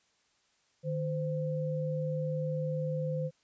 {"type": "tone pair together", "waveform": "sine", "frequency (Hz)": [153.41, 516], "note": ["D#3", "C5"], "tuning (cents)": [-24, -24], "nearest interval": "octave + major sixth", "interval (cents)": 2100, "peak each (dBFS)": [-32, -34], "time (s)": [0.83, 3.31], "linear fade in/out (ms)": 50, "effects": ["white hiss -71 dBFS RMS until 3.43 s", "resampled to 16000 Hz"]}